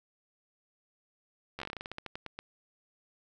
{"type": "slowing click train", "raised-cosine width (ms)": 0.3, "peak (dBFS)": -23, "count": 17, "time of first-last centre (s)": [1.59, 2.39], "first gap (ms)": 12, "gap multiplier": 1.17, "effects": []}